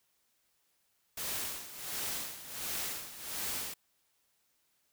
white noise with tremolo, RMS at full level -36 dBFS, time 1.17-3.74 s, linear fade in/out 5 ms, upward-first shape sine, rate 1.4 Hz, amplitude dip 75%, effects white hiss -75 dBFS RMS until 4.92 s

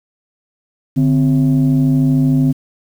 sine tone pair together, 146.85 / 260 Hz, D3 / C4, 0 / -11 cents, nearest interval minor seventh, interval 989 cents, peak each -11 dBFS, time 0.96-2.53 s, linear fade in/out 20 ms, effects tanh soft clip ceiling -6 dBFS + 7-bit

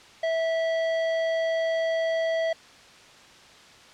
triangle tone with tanh clipping, 654 Hz, E5, 14 cents flat, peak -25 dBFS, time 0.23-2.53 s, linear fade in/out 5 ms, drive 18 dB, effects white hiss -50 dBFS RMS until 3.93 s + low-pass 5000 Hz 12 dB/octave

